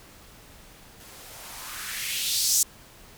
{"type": "noise with band-pass filter sweep", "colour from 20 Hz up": "violet", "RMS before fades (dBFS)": -29, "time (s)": [1, 2.63], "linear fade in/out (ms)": 2, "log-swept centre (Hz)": [280, 7000], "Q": 2.4, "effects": ["pink hiss -50 dBFS RMS until 3.17 s"]}